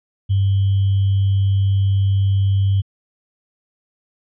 sine tone with sample-and-hold, 98 Hz, G2, in tune, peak -13 dBFS, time 0.29-2.82 s, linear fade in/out 20 ms, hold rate 3150 Hz, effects resampled to 11025 Hz

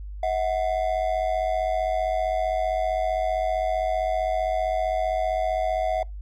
triangle ring-modulated tone, 690 Hz, F5, 21 cents flat, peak -17 dBFS, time 0.23-6.03 s, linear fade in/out 2 ms, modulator 47.7 Hz, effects noise-tail reverb RT60 0.2 s tail -25 dB re dry + added 50 Hz sine -33 dBFS peak until 6.21 s

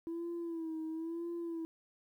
sine tone with vibrato, 329.6 Hz, E4, in tune, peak -35 dBFS, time 0.07-1.65 s, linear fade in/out 0 ms, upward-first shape sine, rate 1 Hz, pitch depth 64 cents each way, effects tanh soft clip ceiling -35 dBFS + 12-bit

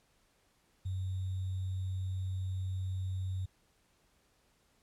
sine tone with sample-and-hold, 93.7 Hz, F#2, 22 cents sharp, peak -33 dBFS, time 0.85-3.46 s, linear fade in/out 10 ms, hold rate 3675 Hz, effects pink hiss -71 dBFS RMS until 4.82 s + low-pass 12000 Hz 12 dB/octave

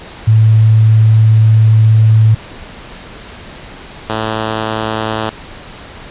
sine / 5% pulse tone pair in turn, 110 / 110 Hz, A2 / A2, 0 / 0 cents, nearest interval unison, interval 0 cents, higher neither, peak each -4 dBFS, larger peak neither, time 0.27-2.35 / 4.09-5.3 s, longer first, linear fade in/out 10 ms, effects pink hiss -32 dBFS RMS until 6.1 s + resampled to 8000 Hz

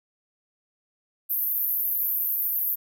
white band-pass noise, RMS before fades -26 dBFS, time 1.29-2.76 s, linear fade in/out 20 ms, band 12000 to 15000 Hz, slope 96 dB/octave, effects none

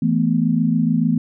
sine chord, E suspended fourth, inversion none, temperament equal, 164.81 / 220 / 246.9 Hz, E3 / A3 / B3, 0 / 0 / 0 cents, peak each -19 dBFS, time 0.02-1.18 s, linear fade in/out 5 ms, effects none

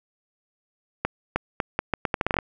accelerating click train, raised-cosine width 0.5 ms, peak -7 dBFS, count 13, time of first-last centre 1.05-2.388 s, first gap 310 ms, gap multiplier 0.78, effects none

